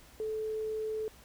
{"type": "tone", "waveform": "sine", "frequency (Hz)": 435.3, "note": "A4", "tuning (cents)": -19, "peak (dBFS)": -32, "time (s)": [0.2, 1.08], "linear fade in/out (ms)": 0, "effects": ["added 60 Hz sine -61 dBFS peak until 1.24 s", "pink hiss -57 dBFS RMS until 1.24 s"]}